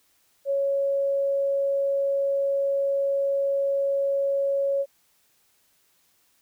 sine tone, 554.4 Hz, C#5, in tune, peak -21 dBFS, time 0.45-4.86 s, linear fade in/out 50 ms, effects white hiss -65 dBFS RMS until 6.41 s

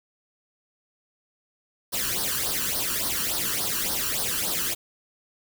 white noise with flanger, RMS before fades -27 dBFS, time 1.92-4.75 s, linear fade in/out 20 ms, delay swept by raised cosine 0.2 to 0.71 ms, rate 3.5 Hz, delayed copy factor +0.75, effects none

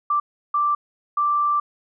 sine tone bursts at uneven times, 1174.7 Hz, D6, in tune, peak -17 dBFS, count 3, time 0.1-0.2 / 0.54-0.75 / 1.17-1.6 s, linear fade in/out 5 ms, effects none

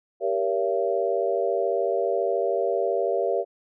sine chord, G diminished seventh, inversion none, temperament just, 392 / 470.4 / 564.5 / 677.4 Hz, G4 / Bb4 / Db5 / Fb5, 0 / +16 / +31 / +47 cents, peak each -27 dBFS, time 0.2-3.45 s, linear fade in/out 50 ms, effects none

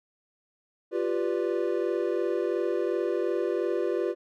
triangle chord, G dominant seventh, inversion third, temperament equal, 349.2 / 392 / 493.9 / 587.3 Hz, F4 / G4 / B4 / D5, 0 / 0 / 0 / 0 cents, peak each -27 / -28 / -29 / -33 dBFS, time 0.91-4.15 s, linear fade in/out 50 ms, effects none

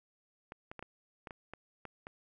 clicks, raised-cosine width 0.5 ms, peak -29 dBFS, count 9, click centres 0.521 / 0.715 / 0.793 / 0.826 / 1.272 / 1.308 / 1.536 / 1.853 / 2.069 s, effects none

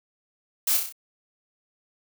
blue noise with echo, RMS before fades -23 dBFS, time 0.67-0.77 s, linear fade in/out 5 ms, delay 31 ms, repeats 5, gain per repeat -4 dB, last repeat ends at 0.925 s, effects none

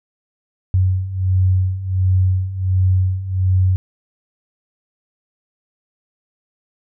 sine beating tone pair, 92.2 / 93.6 Hz, F#2 / F#2, -6 / +20 cents, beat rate 1.4 Hz, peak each -19 / -15 dBFS, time 0.74-3.76 s, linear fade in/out 0 ms, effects none

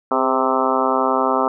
harmonic tone with a mistuned harmonic, 130.81 Hz, C3, in tune, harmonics 2 / 3 / 4 / 5 / 6 / 7 / 8 / 9 / 10, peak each -24 / -24 / -24 / -24 / -24 / -24 / -24 / -24 / -24 dBFS, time 0.11-1.48 s, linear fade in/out 2 ms, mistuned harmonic 3, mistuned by +46 cents, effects none

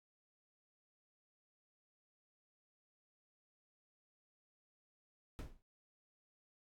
brown noise with exponential decay, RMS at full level -36 dBFS, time 5.39-5.62 s, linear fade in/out 0 ms, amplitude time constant 49 ms, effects AAC 64 kbps

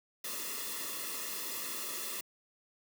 white noise with comb filter, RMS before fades -39 dBFS, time 0.24-2.21 s, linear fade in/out 5 ms, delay 1.3 ms, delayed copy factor -0.85, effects high-pass 200 Hz 12 dB/octave

